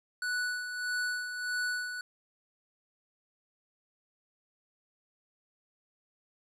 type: tone with tremolo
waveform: square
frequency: 1480 Hz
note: F#6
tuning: in tune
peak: -30 dBFS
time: 0.22-2.01 s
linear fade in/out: 2 ms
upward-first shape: sine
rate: 1.6 Hz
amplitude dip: 55%
effects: low-pass 10000 Hz 12 dB/octave + 12-bit